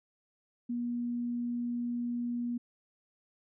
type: tone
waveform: sine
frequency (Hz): 240.1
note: B3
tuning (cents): -49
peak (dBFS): -31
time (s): 0.69-2.58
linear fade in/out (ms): 10
effects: none